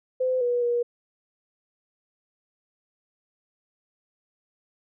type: tone with pitch steps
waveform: sine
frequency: 512 / 485.6 / 478.8 Hz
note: C5 / B4 / A#4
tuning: -38 / -29 / +46 cents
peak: -21 dBFS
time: 0.2-0.83 s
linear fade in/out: 10 ms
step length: 210 ms
effects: none